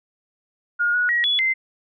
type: tone with pitch steps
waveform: sine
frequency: 1427 / 1461 / 1906 / 3404 / 2075 Hz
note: F6 / F#6 / A#6 / G#7 / C7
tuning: +37 / -22 / +38 / +42 / -15 cents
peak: -17 dBFS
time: 0.79-1.54 s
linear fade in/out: 20 ms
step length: 150 ms
effects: none